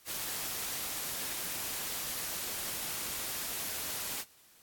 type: noise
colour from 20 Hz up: white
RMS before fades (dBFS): -37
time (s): 0.05-4.25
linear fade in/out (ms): 50
effects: white hiss -61 dBFS RMS until 4.62 s + AAC 64 kbps